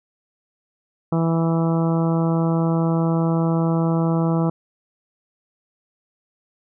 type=harmonic tone; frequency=164.81 Hz; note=E3; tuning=in tune; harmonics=1 / 2 / 3 / 4 / 5 / 6 / 7 / 8; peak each=-18 / -24 / -28 / -30 / -32 / -34 / -35 / -36 dBFS; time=1.12-4.5 s; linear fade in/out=5 ms; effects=none